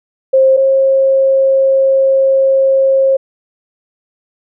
sine tone pair in turn, 530 / 537.1 Hz, C5 / C5, +22 / +45 cents, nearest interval unison, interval 23 cents, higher second, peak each -5 / -7 dBFS, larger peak first, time 0.33-0.57 / 0.57-3.17 s, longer second, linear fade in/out 10 ms, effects none

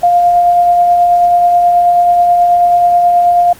sine tone with tremolo, 702 Hz, F5, 9 cents sharp, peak -4 dBFS, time 0.03-3.53 s, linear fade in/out 5 ms, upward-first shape triangle, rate 9.3 Hz, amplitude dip 30%, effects pink hiss -36 dBFS RMS until 3.59 s + Opus 48 kbps

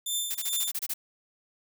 15% pulse tone with tremolo, 3556 Hz, A7, 18 cents sharp, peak -19 dBFS, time 0.06-0.71 s, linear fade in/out 5 ms, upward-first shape triangle, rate 2.4 Hz, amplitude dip 90%
blue noise bursts, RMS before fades -31 dBFS, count 9, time 0.3-0.94 s, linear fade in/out 10 ms, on 48 ms, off 26 ms
effects none

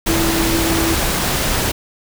sine tone in noise, 329.6 Hz, E4, in tune, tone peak -18 dBFS, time 0.08-0.95 s, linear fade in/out 10 ms, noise pink, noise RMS -18 dBFS, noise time 0.06-1.72 s, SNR -3 dB, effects none

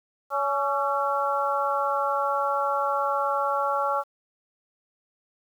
harmonic tone with a mistuned harmonic, 281.3 Hz, C#4, 26 cents sharp, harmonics 2 / 3 / 4 / 5, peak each -28 / -28 / -28 / -28 dBFS, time 0.3-4.04 s, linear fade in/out 50 ms, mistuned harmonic 5, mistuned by -61 cents, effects 9-bit

